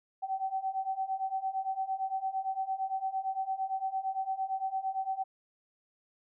sine beating tone pair, 762 / 770.8 Hz, G5 / G5, -49 / -29 cents, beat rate 8.8 Hz, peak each -35 / -33 dBFS, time 0.22-5.24 s, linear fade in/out 20 ms, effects none

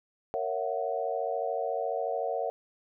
sine chord, F# dominant seventh, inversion first, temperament just, 462.5 / 555 / 666 / 740 Hz, A#4 / C#5 / E5 / F#5, -14 / +2 / +18 / 0 cents, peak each -34 dBFS, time 0.34-2.5 s, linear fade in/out 0 ms, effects none

